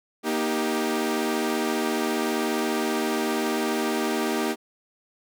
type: chord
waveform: sawtooth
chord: Eb major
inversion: second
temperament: equal with one note detuned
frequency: 236.3 / 311.1 / 392 Hz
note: Bb3 / Eb4 / G4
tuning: +24 / 0 / 0 cents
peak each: -24 dBFS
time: 0.23-4.56 s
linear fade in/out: 50 ms
effects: none